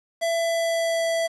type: tone with pitch glide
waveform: square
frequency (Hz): 668 to 662.2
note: E5 to E5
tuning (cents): +23 to +8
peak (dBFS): -22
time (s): 0.21-1.28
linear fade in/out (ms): 20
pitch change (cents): -15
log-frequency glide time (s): 0.38-1.06
effects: resampled to 24000 Hz + 8-bit